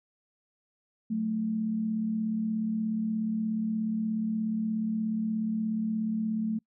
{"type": "tone pair together", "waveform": "sine", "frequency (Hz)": [183.2, 220], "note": ["F#3", "A3"], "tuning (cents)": [-17, 0], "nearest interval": "minor third", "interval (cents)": 317, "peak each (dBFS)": [-37, -27], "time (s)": [1.1, 6.59], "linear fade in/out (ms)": 10, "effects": ["noise-tail reverb RT60 0.1 s tail -26 dB re dry"]}